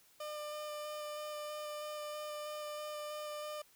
30% pulse tone with vibrato, 600 Hz, D5, 37 cents sharp, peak -38 dBFS, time 0.2-3.62 s, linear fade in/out 5 ms, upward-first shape square, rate 3.1 Hz, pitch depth 8 cents each way, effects white hiss -66 dBFS RMS until 3.75 s

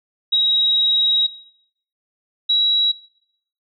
sine tone pair in turn, 3820 / 3882 Hz, A#7 / B7, +42 / -31 cents, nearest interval unison, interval 27 cents, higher second, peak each -13 / -13 dBFS, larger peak neither, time 0.32-1.27 / 2.49-2.92 s, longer first, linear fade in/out 10 ms, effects noise-tail reverb RT60 0.7 s tail -20 dB re dry

